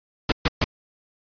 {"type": "noise bursts", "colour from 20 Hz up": "pink", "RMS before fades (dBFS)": -19, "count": 3, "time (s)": [0.29, 0.643], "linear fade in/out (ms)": 5, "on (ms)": 31, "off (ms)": 130, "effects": ["resampled to 11025 Hz"]}